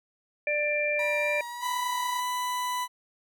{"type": "harmonic tone", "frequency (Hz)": 592, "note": "D5", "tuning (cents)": 14, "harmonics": [1, 3, 4], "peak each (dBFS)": [-28, -35, -27], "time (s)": [0.47, 1.41], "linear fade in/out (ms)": 2}
{"type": "tone with vibrato", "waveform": "35% pulse", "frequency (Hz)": 960, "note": "B5", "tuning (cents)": -49, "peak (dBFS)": -34, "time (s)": [0.99, 2.2], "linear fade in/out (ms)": 2, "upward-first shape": "triangle", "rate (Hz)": 3.8, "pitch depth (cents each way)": 15}
{"type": "tone", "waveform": "40% pulse", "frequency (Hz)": 994, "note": "B5", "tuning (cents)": 11, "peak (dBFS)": -27, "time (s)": [1.6, 2.88], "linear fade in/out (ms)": 50}
{"effects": []}